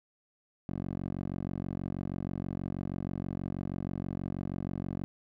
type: tone with band-pass filter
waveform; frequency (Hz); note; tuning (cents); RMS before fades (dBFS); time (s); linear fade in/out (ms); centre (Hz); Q
10% pulse; 46.25; F#1; 0; -36; 0.69-5.04; 0; 210; 0.73
effects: none